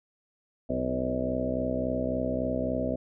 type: harmonic tone with a mistuned harmonic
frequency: 63.6 Hz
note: C2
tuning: 48 cents flat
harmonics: 1 / 2 / 3 / 4 / 5 / 6 / 7 / 8 / 9 / 10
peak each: -38 / -38 / -39 / -31 / -41 / -40 / -42 / -35 / -35 / -33 dBFS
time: 0.69-2.96 s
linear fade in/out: 10 ms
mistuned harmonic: 8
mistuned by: -20 cents
effects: none